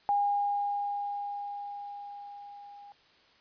sine tone with level ramp, 813 Hz, G#5, 37 cents flat, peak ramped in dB -23 to -47 dBFS, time 0.09-2.92 s, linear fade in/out 0 ms, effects white hiss -62 dBFS RMS until 3.4 s + resampled to 11025 Hz

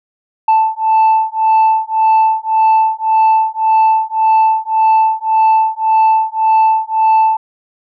sine beating tone pair, 880 / 881.8 Hz, A5 / A5, 0 / +4 cents, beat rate 1.8 Hz, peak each -10 dBFS, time 0.48-7.37 s, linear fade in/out 5 ms, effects tanh soft clip ceiling -5 dBFS

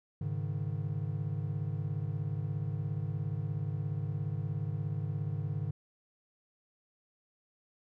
triangle chord, Ab suspended fourth, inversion none, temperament equal, 103.83 / 138.59 / 155.56 Hz, Ab2 / Db3 / Eb3, 0 / 0 / 0 cents, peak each -34 / -35 / -35 dBFS, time 0.21-5.71 s, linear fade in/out 5 ms, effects none

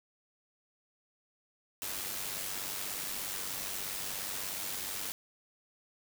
white noise with amplitude modulation, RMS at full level -36 dBFS, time 1.82-5.12 s, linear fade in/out 0 ms, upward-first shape sine, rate 96.8 Hz, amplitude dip 45%, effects none

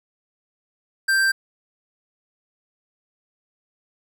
sine tone with hard clipping, 1574 Hz, G6, 7 cents sharp, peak -18 dBFS, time 1.08-1.32 s, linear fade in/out 10 ms, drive 14 dB, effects none

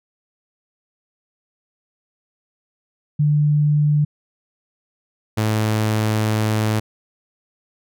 sine / sawtooth tone pair in turn, 148.5 / 108.47 Hz, D3 / A2, +20 / -24 cents, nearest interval perfect fourth, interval 544 cents, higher first, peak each -13 dBFS, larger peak neither, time 3.19-4.05 / 5.37-6.8 s, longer second, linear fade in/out 10 ms, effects none

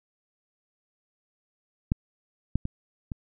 clicks, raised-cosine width 5 ms, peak -10 / -11 / -18 / -21 dBFS, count 4, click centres 1.919 / 2.556 / 2.654 / 3.118 s, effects none

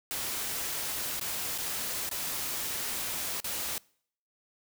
white noise with dropouts, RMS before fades -34 dBFS, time 0.11-3.78 s, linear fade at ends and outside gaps 0 ms, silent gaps 1.196-1.212 / 1.578-1.584 / 2.091-2.113 / 3.402-3.444 s, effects noise-tail reverb RT60 0.6 s tail -25 dB re dry

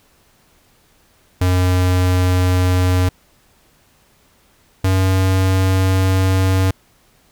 square tone pair in turn, 91.2 / 94.36 Hz, F#2 / F#2, -24 / +34 cents, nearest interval minor second, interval 58 cents, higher second, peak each -13 dBFS, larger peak neither, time 1.41-3.09 / 4.84-6.71 s, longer second, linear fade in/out 5 ms, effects pink hiss -55 dBFS RMS until 7.31 s

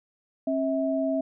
sine tone pair together, 269.9 / 647.5 Hz, C#4 / E5, -46 / -31 cents, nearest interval octave + minor third, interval 1515 cents, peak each -26 dBFS, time 0.47-1.21 s, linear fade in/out 5 ms, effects none

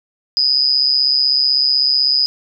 sine tone with amplitude modulation, 4978 Hz, D#8, in tune, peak -8 dBFS, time 0.37-2.26 s, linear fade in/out 0 ms, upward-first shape sine, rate 136 Hz, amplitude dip 80%, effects none

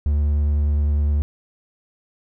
triangle tone with vibrato, 73.42 Hz, D2, in tune, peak -14 dBFS, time 0.06-1.22 s, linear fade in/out 0 ms, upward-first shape sine, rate 9.9 Hz, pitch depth 11 cents each way, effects none

